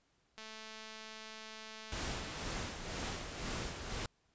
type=click train; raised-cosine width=0.2 ms; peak=-32 dBFS; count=443; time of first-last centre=0.38-2.398 s; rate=219 Hz
type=noise with tremolo; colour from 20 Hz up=pink; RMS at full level=-39 dBFS; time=1.92-4.06 s; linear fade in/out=2 ms; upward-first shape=sine; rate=2 Hz; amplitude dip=50%
effects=pink hiss -75 dBFS RMS until 4.34 s + resampled to 16000 Hz